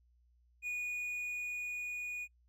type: tone with level ramp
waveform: triangle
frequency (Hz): 2458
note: D#7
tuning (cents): -22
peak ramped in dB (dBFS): -33 to -36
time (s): 0.62-2.28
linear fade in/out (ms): 50
effects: noise-tail reverb RT60 0.1 s tail -24 dB re dry + added 60 Hz sine -66 dBFS peak until 2.48 s